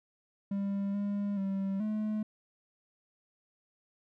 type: tone with pitch steps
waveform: triangle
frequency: 198.7 / 202.6 / 194.4 / 214 Hz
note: G3 / G#3 / G3 / A3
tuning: +24 / -43 / -14 / -48 cents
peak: -28 dBFS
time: 0.51-2.23 s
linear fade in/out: 5 ms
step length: 430 ms
effects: none